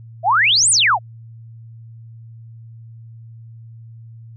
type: exponential two-way sweep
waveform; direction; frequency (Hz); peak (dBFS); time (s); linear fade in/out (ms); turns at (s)
sine; up then down; 622.3 to 9490 to 622.3; -11; 0.23-0.99; 50; 0.7
effects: added 114 Hz sine -36 dBFS peak until 4.36 s